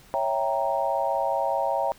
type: chord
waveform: sine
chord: C# diminished seventh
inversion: none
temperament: equal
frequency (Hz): 554.4 / 659.3 / 784 / 932.3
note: C#5 / E5 / G5 / Bb5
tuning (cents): 0 / 0 / 0 / 0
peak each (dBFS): -28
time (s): 0.14-1.92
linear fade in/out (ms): 0
effects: pink hiss -53 dBFS RMS until 1.98 s